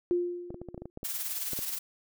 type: tone with exponential decay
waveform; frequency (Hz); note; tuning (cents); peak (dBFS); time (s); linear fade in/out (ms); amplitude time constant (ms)
sine; 351.9; F4; +13; -22; 0.11-0.9; 0; 170
type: clicks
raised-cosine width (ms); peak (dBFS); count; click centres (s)
2; -26; 12; 0.505 / 0.544 / 0.616 / 0.687 / 0.745 / 0.778 / 0.82 / 0.856 / 0.974 / 1.031 / 1.533 / 1.59
type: noise with tremolo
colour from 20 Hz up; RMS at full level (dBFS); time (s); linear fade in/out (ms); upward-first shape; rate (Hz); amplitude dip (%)
blue; -32; 1.04-1.79; 10; triangle; 19; 55
effects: none